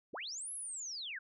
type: linear two-way sweep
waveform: sine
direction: up then down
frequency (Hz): 103.83 to 11175 to 1422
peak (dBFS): -40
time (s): 0.13-1.19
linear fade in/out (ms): 10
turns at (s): 0.53
effects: none